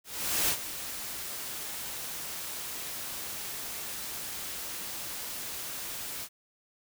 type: noise with ADSR envelope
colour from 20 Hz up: white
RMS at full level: -26 dBFS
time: 0.04-6.29 s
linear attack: 450 ms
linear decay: 73 ms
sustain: -12 dB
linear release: 59 ms
effects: none